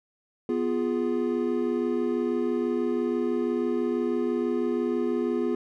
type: chord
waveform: triangle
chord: F diminished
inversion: second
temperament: equal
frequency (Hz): 246.9 / 349.2 / 415.3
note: Cb4 / F4 / Ab4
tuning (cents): 0 / 0 / 0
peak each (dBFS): -26 / -26 / -27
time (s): 0.49-5.55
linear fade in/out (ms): 2
effects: none